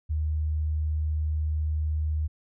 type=tone; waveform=sine; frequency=77 Hz; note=D#2; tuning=17 cents flat; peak=-24 dBFS; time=0.09-2.28 s; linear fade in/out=20 ms; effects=none